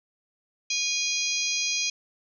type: harmonic tone with a mistuned harmonic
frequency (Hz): 820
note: G#5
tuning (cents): -22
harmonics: 3 / 4 / 5 / 6 / 7 / 8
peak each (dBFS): -30 / -34 / -33 / -32 / -32 / -31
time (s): 0.7-1.9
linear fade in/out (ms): 5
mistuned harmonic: 8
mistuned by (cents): -49
effects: none